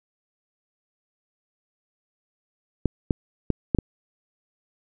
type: clicks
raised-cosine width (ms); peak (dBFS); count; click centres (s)
3; -7; 5; 2.857 / 3.108 / 3.503 / 3.748 / 3.787
effects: none